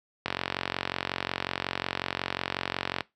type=click train; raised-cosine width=0.3 ms; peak=-11 dBFS; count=126; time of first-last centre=0.26-3.007 s; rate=45.5 Hz; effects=noise-tail reverb RT60 0.2 s tail -21 dB re dry + high-pass 80 Hz 12 dB/octave